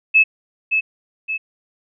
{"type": "tone with echo", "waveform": "sine", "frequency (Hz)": 2600, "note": "E7", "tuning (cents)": -24, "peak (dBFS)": -8, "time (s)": [0.14, 0.24], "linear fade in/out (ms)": 20, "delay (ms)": 570, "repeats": 2, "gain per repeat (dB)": -6, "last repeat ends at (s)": 1.38, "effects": []}